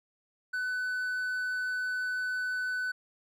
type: tone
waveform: triangle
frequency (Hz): 1501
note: F#6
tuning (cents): +24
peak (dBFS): -28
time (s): 0.53-2.92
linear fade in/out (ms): 10
effects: none